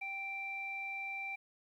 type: tone with low-pass filter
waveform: square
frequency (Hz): 784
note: G5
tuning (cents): 0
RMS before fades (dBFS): -41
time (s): 0.01-1.36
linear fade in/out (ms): 10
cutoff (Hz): 2400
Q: 8.2
effects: 12-bit